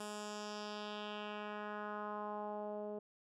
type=tone with low-pass filter sweep; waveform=10% pulse; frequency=209.2 Hz; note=G#3; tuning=13 cents sharp; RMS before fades=-44 dBFS; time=0-2.99 s; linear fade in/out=5 ms; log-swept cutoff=9400 to 510 Hz; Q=2.2; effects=none